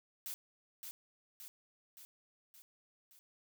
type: noise with echo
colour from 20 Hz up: blue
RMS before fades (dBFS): -43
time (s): 0.26-0.34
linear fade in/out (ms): 0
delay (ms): 570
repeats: 5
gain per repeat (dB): -4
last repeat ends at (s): 3.19
effects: none